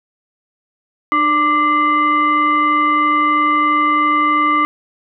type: tone with frequency modulation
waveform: sine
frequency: 1179 Hz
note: D6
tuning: 6 cents sharp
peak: -11 dBFS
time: 1.12-4.65 s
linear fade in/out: 0 ms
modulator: 877 Hz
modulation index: 0.74
effects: none